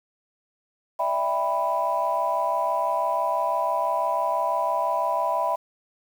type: chord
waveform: sine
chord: E minor seventh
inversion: third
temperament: just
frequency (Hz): 593.3 / 659.3 / 791.1 / 988.9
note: D5 / E5 / G5 / B5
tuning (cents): +18 / 0 / +16 / +2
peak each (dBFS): -30 / -26 / -29 / -24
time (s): 0.99-5.56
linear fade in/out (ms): 10
effects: tanh soft clip ceiling -12 dBFS + 8-bit